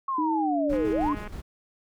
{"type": "linear two-way sweep", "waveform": "sine", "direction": "down then up", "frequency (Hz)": [1100, 395.9, 1100], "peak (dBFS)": -25, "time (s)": [0.08, 1.13], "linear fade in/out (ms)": 5, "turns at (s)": 0.91}
{"type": "tone with vibrato", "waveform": "sine", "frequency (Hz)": 302.8, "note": "D#4", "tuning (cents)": -47, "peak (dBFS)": -25, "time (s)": [0.18, 1.15], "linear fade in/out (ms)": 5, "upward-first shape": "sine", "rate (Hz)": 1.7, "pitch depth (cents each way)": 99}
{"type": "noise with tremolo", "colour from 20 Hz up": "brown", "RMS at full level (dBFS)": -35, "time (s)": [0.69, 1.42], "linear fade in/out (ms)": 10, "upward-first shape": "square", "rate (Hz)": 6.3, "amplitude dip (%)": 50}
{"type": "click train", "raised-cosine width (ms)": 0.5, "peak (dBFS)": -26, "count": 115, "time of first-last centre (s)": [0.73, 1.275], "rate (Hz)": 209}
{"effects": []}